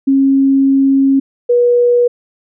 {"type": "tone pair in turn", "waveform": "sine", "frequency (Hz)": [271.7, 484.1], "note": ["C#4", "B4"], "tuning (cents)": [-35, -35], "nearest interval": "minor seventh", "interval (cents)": 1000, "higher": "second", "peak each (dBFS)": -7, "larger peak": "neither", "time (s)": [[0.07, 1.2], [1.49, 2.08]], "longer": "first", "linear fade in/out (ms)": 10, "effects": []}